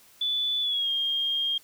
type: tone with pitch glide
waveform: sine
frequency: 3473 to 3222 Hz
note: A7 to G7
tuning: -23 to +47 cents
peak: -24 dBFS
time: 0.21-1.58 s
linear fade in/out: 5 ms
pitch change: -130 cents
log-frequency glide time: 0.61-0.9 s
effects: white hiss -56 dBFS RMS until 1.63 s